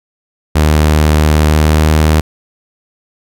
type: tone with pitch glide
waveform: sawtooth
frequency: 76.5 to 77.61 Hz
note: D#2 to D#2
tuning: -29 to -4 cents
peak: -3 dBFS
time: 0.55-2.21 s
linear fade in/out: 10 ms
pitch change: +25 cents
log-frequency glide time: 1.46-1.89 s
effects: none